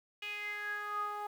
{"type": "tone with band-pass filter sweep", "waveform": "sawtooth", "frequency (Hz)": 415.3, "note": "G#4", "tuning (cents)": 0, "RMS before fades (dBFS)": -39, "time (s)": [0.22, 1.27], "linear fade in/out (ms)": 5, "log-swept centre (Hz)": [2700, 950], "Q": 8.1, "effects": ["10-bit"]}